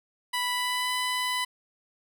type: tone with pitch glide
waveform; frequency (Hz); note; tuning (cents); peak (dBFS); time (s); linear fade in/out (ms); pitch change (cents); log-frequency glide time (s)
15% pulse; 987.8 to 999.9; B5 to B5; 0 to +21; -20; 0.33-1.45; 10; +21; 0.52-0.91
effects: none